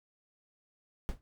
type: noise with exponential decay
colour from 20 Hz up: brown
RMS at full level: -30 dBFS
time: 1.09-1.21 s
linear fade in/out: 0 ms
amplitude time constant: 25 ms
effects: none